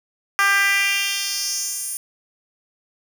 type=tone with high-pass filter sweep; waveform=10% pulse; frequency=397.1 Hz; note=G4; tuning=22 cents sharp; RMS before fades=-21 dBFS; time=0.39-1.97 s; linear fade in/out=0 ms; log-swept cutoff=1300 to 9900 Hz; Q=2.4; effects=none